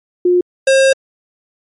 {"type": "tone pair in turn", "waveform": ["sine", "square"], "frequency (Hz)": [357.2, 535.9], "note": ["F4", "C5"], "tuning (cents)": [39, 41], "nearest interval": "perfect fifth", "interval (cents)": 702, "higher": "second", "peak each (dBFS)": -8, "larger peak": "neither", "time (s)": [[0.25, 0.41], [0.67, 0.93]], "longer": "second", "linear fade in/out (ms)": 5, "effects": ["MP3 48 kbps"]}